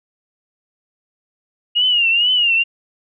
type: tone with vibrato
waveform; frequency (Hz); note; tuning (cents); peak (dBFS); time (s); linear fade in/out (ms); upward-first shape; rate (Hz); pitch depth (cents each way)
sine; 2850; F7; +34; -12; 1.75-2.64; 20; triangle; 2.2; 120
effects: none